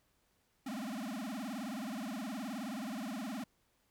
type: tone with vibrato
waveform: square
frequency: 235.5 Hz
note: A#3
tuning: 18 cents sharp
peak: -39 dBFS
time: 0.66-3.44 s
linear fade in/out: 5 ms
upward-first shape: sine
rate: 19 Hz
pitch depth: 280 cents each way
effects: pink hiss -75 dBFS RMS until 3.9 s